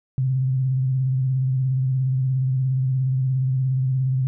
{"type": "tone with vibrato", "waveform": "sine", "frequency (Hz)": 130.81, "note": "C3", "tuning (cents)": 0, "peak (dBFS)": -18, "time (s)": [0.18, 4.27], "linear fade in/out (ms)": 0, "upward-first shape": "square", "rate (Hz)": 17, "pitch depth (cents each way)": 36, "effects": []}